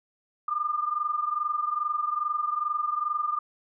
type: tone pair together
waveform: sine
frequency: 1198.6 / 1221 Hz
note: D6 / D#6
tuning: +35 / -33 cents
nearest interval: unison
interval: 32 cents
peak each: -27 / -30 dBFS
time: 0.48-3.39 s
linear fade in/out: 5 ms
effects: none